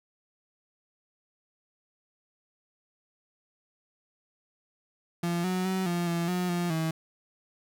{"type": "tone with pitch steps", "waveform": "35% pulse", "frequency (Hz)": [171.9, 184, 188.2, 173.6, 169.9, 180, 174.6, 161.1], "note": ["F3", "F#3", "F#3", "F3", "F3", "F#3", "F3", "E3"], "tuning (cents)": [-27, -9, 30, -10, -47, -47, 0, -39], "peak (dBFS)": -25, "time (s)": [5.23, 6.91], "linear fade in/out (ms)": 5, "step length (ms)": 210, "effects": []}